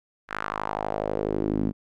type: tone with band-pass filter sweep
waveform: sawtooth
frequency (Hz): 52.1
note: G#1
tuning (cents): +6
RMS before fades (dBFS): -28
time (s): 0.28-1.73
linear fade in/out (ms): 50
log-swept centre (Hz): 1600 to 230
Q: 2.7
effects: none